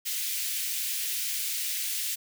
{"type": "high-pass noise", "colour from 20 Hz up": "white", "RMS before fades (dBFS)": -31, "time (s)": [0.05, 2.16], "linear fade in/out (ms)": 20, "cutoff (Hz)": 2100, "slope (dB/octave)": 24, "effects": []}